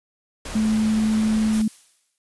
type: noise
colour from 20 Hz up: pink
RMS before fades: -33 dBFS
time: 0.45-1.62 s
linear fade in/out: 5 ms
type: tone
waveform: sine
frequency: 217.5 Hz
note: A3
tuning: 20 cents flat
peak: -17 dBFS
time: 0.55-1.68 s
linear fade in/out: 5 ms
type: noise with exponential decay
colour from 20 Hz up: blue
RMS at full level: -32 dBFS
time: 1.53-2.18 s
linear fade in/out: 1 ms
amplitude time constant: 140 ms
effects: resampled to 24000 Hz